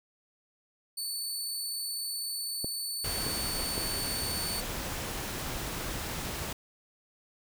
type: tone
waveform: 20% pulse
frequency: 4484 Hz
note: C#8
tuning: 19 cents sharp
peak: -27 dBFS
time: 0.97-4.61 s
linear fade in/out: 10 ms
type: clicks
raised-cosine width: 2 ms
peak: -21 dBFS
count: 3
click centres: 2.645 / 3.266 / 3.779 s
type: noise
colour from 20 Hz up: pink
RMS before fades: -36 dBFS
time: 3.04-6.53 s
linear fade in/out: 5 ms
effects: none